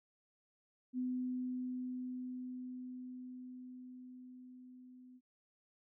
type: tone with level ramp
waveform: sine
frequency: 252.4 Hz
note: B3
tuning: 38 cents sharp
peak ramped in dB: -34 to -55 dBFS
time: 0.93-5.21 s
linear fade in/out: 50 ms
effects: none